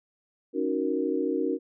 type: chord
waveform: sine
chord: D# minor seventh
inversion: third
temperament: equal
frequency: 277.2 / 311.1 / 370 / 466.2 Hz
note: C#4 / D#4 / F#4 / A#4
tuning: 0 / 0 / 0 / 0 cents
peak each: -30 dBFS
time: 0.53-1.59 s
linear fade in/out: 50 ms
effects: none